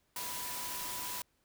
sine tone in noise, 987 Hz, B5, 1 cent flat, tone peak -45 dBFS, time 0.16-1.22 s, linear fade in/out 2 ms, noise white, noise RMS -40 dBFS, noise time 0.16-1.22 s, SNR -8 dB, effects pink hiss -75 dBFS RMS until 1.44 s

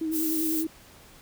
sine tone with vibrato, 317.8 Hz, D#4, 37 cents sharp, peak -26 dBFS, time 0.01-0.67 s, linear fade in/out 5 ms, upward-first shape sine, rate 10 Hz, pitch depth 36 cents each way
violet noise, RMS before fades -30 dBFS, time 0.11-0.65 s, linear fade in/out 50 ms
effects pink hiss -52 dBFS RMS until 1.21 s

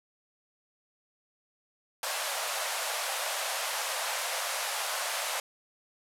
pink band-pass noise, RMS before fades -33 dBFS, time 2.03-5.4 s, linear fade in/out 2 ms, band 550 to 13000 Hz, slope 48 dB/octave, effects none

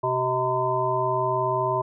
harmonic tone with a mistuned harmonic, 127.1 Hz, C3, 50 cents flat, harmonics 1 / 3 / 5 / 7 / 8, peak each -31 / -28 / -27 / -28 / -26 dBFS, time 0.03-1.82 s, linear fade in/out 10 ms, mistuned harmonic 7, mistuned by +53 cents, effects none

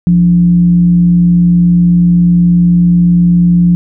sine tone with frequency modulation, 174.61 Hz, F3, in tune, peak -4 dBFS, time 0.07-3.75 s, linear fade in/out 0 ms, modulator 119 Hz, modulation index 0.21, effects none

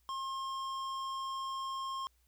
sine tone with hard clipping, 1069 Hz, C6, 37 cents sharp, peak -38 dBFS, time 0.09-2.07 s, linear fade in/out 0 ms, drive 12 dB, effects added 60 Hz sine -69 dBFS peak until 2.27 s + white hiss -75 dBFS RMS until 2.27 s

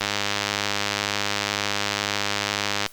click train, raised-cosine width 0.2 ms, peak -5 dBFS, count 292, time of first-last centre 0.01-2.863 s, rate 102 Hz, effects white hiss -50 dBFS RMS until 2.92 s + Opus 32 kbps

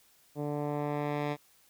10% pulse tone with low-pass filter sweep, 146.83 Hz, D3, in tune, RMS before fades -33 dBFS, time 0.35-1.37 s, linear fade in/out 50 ms, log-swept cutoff 520 to 3500 Hz, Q 0.76, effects white hiss -64 dBFS RMS until 1.69 s

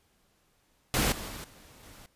pink noise with level steps, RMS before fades -26 / -39 / -41 / -54 / -51 dBFS, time 0.94-2.06 s, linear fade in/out 0 ms, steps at 1.12 / 1.28 / 1.44 / 1.83 s, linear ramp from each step 2 ms, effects pink hiss -69 dBFS RMS until 2.15 s + resampled to 32000 Hz

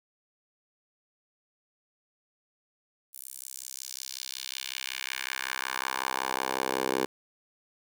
10% pulse tone with high-pass filter sweep, 65.41 Hz, C2, in tune, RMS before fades -34 dBFS, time 3.13-7.06 s, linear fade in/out 10 ms, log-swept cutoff 11000 to 410 Hz, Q 1.5, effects none

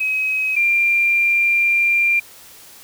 sine tone pair in turn, 2541 / 2383 Hz, D#7 / D7, +36 / +25 cents, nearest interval minor second, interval 111 cents, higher first, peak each -17 / -13 dBFS, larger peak second, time 0-0.56 / 0.56-2.2 s, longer second, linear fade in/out 10 ms, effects white hiss -43 dBFS RMS until 2.83 s

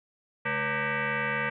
sine tone with frequency modulation, 212.9 Hz, G#3, 43 cents sharp, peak -26 dBFS, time 0.45-1.5 s, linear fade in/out 10 ms, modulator 350 Hz, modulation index 6.3, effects none

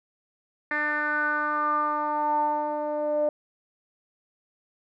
10% pulse tone with low-pass filter sweep, 299 Hz, D4, 31 cents sharp, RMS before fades -26 dBFS, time 0.71-3.29 s, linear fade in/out 2 ms, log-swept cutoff 1900 to 600 Hz, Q 6.9, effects none

